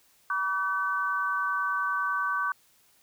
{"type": "tone cluster", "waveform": "sine", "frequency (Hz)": [968, 1150, 1520], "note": ["B5", "D6", "F#6"], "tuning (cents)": [-35, -37, 46], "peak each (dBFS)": [-37, -28, -29], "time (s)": [0.3, 2.52], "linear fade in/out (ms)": 2, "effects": ["white hiss -63 dBFS RMS until 3.02 s"]}